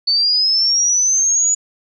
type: linear sweep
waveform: sine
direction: up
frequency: 4478 to 6900 Hz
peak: -12 dBFS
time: 0.07-1.55 s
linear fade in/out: 10 ms
effects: none